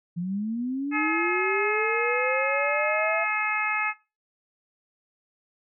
sine linear sweep, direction up, 167.8 to 670 Hz, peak -26 dBFS, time 0.16-3.25 s, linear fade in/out 20 ms
harmonic tone, 426.4 Hz, G#4, 46 cents sharp, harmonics 2 / 3 / 4 / 5 / 6, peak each -32 / -30 / -30 / -28 / -30 dBFS, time 0.91-3.94 s, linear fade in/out 50 ms
effects noise-tail reverb RT60 0.3 s tail -21 dB re dry

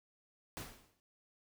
pink noise with exponential decay, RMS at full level -42 dBFS, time 0.57-1 s, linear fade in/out 0 ms, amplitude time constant 93 ms, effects none

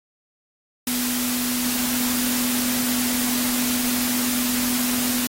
sine tone in noise, 246.9 Hz, B3, in tune, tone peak -24 dBFS, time 0.87-5.27 s, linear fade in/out 2 ms, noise white, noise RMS -25 dBFS, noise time 0.87-5.27 s, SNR -2 dB, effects AAC 48 kbps

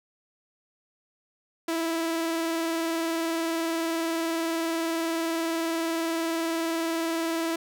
sawtooth tone with vibrato, 329.6 Hz, E4, in tune, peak -22 dBFS, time 1.68-7.56 s, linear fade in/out 5 ms, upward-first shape square, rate 20 Hz, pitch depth 25 cents each way, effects none

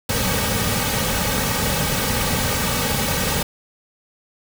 pink noise with comb filter, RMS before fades -21 dBFS, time 0.09-3.43 s, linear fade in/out 5 ms, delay 2.9 ms, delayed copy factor -0.7, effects none

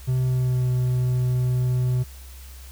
triangle tone with pitch glide, 128.3 to 125.8 Hz, C3 to B2, -34 to +32 cents, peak -17 dBFS, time 0.07-2.04 s, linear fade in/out 20 ms, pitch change -34 cents, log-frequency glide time 0.24-0.65 s, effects added 65 Hz sine -39 dBFS peak until 2.71 s + white hiss -48 dBFS RMS until 2.71 s

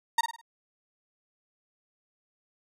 35% pulse tone with echo, 927 Hz, A#5, 10 cents flat, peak -18 dBFS, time 0.18-0.21 s, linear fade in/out 5 ms, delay 51 ms, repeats 4, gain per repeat -8 dB, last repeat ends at 0.414 s, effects low-pass 11000 Hz 12 dB/octave

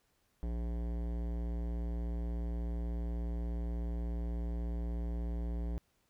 sine tone with hard clipping, 58.27 Hz, A#1, in tune, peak -36 dBFS, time 0.43-5.78 s, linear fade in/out 0 ms, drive 17 dB, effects pink hiss -75 dBFS RMS until 6.09 s

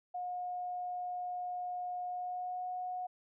sine tone with pitch glide, 720 to 729.2 Hz, F#5 to F#5, -47 to -25 cents, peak -36 dBFS, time 0.14-3.07 s, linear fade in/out 10 ms, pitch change +22 cents, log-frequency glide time 2.06-2.66 s, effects none

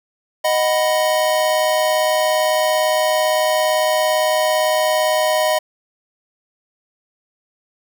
square chord, B major, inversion first, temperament equal, 622.3 / 740 / 987.8 Hz, D#5 / F#5 / B5, 0 / 0 / 0 cents, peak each -17 / -23 / -23 dBFS, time 0.44-5.59 s, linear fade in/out 10 ms, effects none

